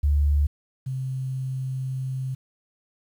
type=tone pair in turn; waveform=sine; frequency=72.6 / 131.13 Hz; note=D2 / C3; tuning=-19 / +4 cents; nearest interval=minor seventh; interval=1023 cents; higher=second; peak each=-17 / -26 dBFS; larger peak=first; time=0.03-0.47 / 0.86-2.35 s; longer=second; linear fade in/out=10 ms; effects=9-bit